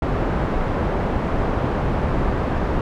pink low-pass noise, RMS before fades -21 dBFS, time 0.02-2.81 s, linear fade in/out 2 ms, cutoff 1100 Hz, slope 12 dB/octave, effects none

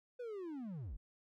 triangle linear sweep, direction down, 505 to 33.72 Hz, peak -40 dBFS, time 0.19-0.97 s, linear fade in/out 10 ms, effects none

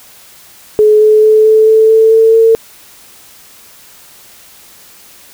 sine tone with pitch steps, 426.1 / 429.6 / 433 / 436.6 / 440.1 / 443.7 / 447.3 / 450.9 Hz, G#4 / A4 / A4 / A4 / A4 / A4 / A4 / A4, +44 / -41 / -28 / -13 / 0 / +14 / +28 / +42 cents, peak -3 dBFS, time 0.79-2.55 s, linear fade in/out 0 ms, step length 220 ms, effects white hiss -39 dBFS RMS until 5.33 s

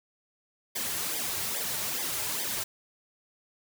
white noise with flanger, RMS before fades -32 dBFS, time 0.75-2.64 s, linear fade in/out 10 ms, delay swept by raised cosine 0.71 to 4.11 ms, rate 2.4 Hz, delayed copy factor -0.85, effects none

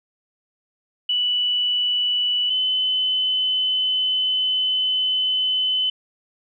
sine tone pair in turn, 2960 / 3029 Hz, F#7 / F#7, 0 / +40 cents, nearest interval unison, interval 40 cents, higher second, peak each -18 dBFS, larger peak neither, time 1.09-2.5 / 2.5-5.9 s, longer second, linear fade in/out 5 ms, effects none

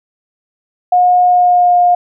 sine tone with pitch glide, 720 to 710.1 Hz, F#5 to F5, -47 to +29 cents, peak -6 dBFS, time 0.92-1.95 s, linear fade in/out 5 ms, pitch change -24 cents, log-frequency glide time 1.24-1.77 s, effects none

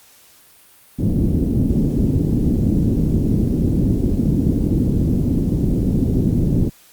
white low-pass noise, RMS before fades -17 dBFS, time 0.98-6.7 s, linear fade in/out 20 ms, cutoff 280 Hz, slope 24 dB/octave, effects white hiss -49 dBFS RMS until 6.92 s + Opus 48 kbps

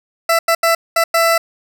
20% pulse tone bursts at uneven times, 666 Hz, E5, 18 cents sharp, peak -6 dBFS, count 5, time 0.29-0.39 / 0.48-0.55 / 0.63-0.75 / 0.96-1.04 / 1.14-1.38 s, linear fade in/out 5 ms, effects none

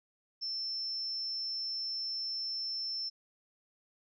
sine tone, 5340 Hz, E8, 22 cents sharp, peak -34 dBFS, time 0.41-3.1 s, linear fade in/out 20 ms, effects none

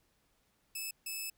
10% pulse tone bursts at uneven times, 2607 Hz, E7, 20 cents flat, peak -29 dBFS, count 2, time 0.75-0.91 / 1.06-1.3 s, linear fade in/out 5 ms, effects pink hiss -74 dBFS RMS until 1.37 s

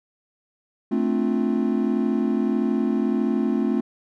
triangle chord, D minor seventh, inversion second, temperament equal, 220 / 261.6 / 293.7 / 349.2 Hz, A3 / C4 / D4 / F4, 0 / 0 / 0 / 0 cents, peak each -21 / -22 / -27 / -25 dBFS, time 0.91-3.81 s, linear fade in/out 10 ms, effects none

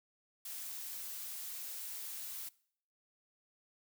blue noise, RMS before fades -44 dBFS, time 0.45-2.49 s, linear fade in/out 5 ms, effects noise-tail reverb RT60 0.6 s tail -22 dB re dry

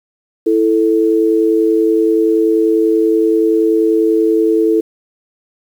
sine tone pair together, 329.6 / 440 Hz, E4 / A4, 0 / 0 cents, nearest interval perfect fourth, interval 500 cents, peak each -12 dBFS, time 0.46-4.81 s, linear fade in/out 10 ms, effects 7-bit

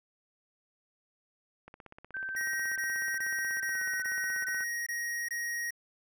click train, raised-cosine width 0.5 ms, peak -33 dBFS, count 49, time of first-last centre 1.68-4.607 s, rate 16.4 Hz
sine tone with pitch glide, 1554 to 1509.8 Hz, G6 to F#6, -16 to +35 cents, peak -34 dBFS, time 2.14-4.64 s, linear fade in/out 5 ms, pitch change -49 cents, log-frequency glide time 3.69-3.8 s
square tone bursts, 1885 Hz, A#6, 19 cents sharp, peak -33 dBFS, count 8, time 2.36-5.707 s, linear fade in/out 5 ms, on 400 ms, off 21 ms
effects none

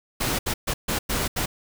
pink noise bursts at uneven times, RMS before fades -25 dBFS, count 6, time 0.2-0.39 / 0.46-0.54 / 0.67-0.74 / 0.88-0.99 / 1.09-1.28 / 1.36-1.46 s, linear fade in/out 10 ms, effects none

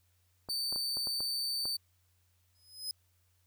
clicks, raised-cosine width 1 ms, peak -31 dBFS, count 7, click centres 0.488 / 0.726 / 0.76 / 0.97 / 1.072 / 1.205 / 1.655 s
40% pulse tone, 4566 Hz, D8, 50 cents flat, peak -31 dBFS, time 0.49-1.77 s, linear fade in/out 10 ms
sawtooth tone with exponential growth, 5060 Hz, D#8, 28 cents sharp, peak -30 dBFS, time 2.55-2.91 s, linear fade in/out 1 ms, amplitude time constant 77 ms
effects added 89 Hz sine -70 dBFS peak until 3.46 s + white hiss -75 dBFS RMS until 3.46 s

